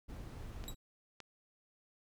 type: noise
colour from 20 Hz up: brown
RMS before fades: -46 dBFS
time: 0.08-0.75 s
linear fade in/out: 20 ms
type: clicks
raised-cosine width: 0.2 ms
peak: -31 dBFS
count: 2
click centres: 0.64 / 1.203 s
type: tone with exponential decay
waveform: 20% pulse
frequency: 3852 Hz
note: B7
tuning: 44 cents flat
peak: -34 dBFS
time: 0.68-0.76 s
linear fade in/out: 1 ms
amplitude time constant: 17 ms
effects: none